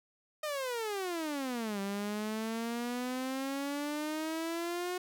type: exponential two-way sweep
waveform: sawtooth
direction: down then up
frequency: 622.3 to 196 to 364.3 Hz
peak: -30 dBFS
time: 0.43-4.98 s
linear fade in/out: 5 ms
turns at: 1.8 s
effects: none